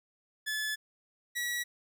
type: tone pair in turn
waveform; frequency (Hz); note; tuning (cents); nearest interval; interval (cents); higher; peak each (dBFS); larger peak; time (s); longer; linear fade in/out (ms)
sawtooth; 1724 / 1931.1; A6 / B6; -36 / -39; major second; 197; second; -28; neither; 0.46-0.76 / 1.35-1.64; first; 20
effects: none